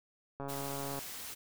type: click train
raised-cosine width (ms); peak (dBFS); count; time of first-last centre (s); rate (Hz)
1; -27; 83; 0.4-0.99; 139
type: noise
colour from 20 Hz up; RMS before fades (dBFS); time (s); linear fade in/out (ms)
white; -44; 0.48-1.35; 20
effects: none